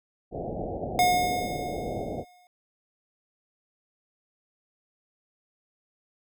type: low-pass noise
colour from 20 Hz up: white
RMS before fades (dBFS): -33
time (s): 0.31-2.25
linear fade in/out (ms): 50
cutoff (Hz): 760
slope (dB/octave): 96
type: tone with exponential decay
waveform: square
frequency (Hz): 720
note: F#5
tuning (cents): -47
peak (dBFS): -18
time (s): 0.99-2.47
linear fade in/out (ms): 1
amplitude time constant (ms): 320
effects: none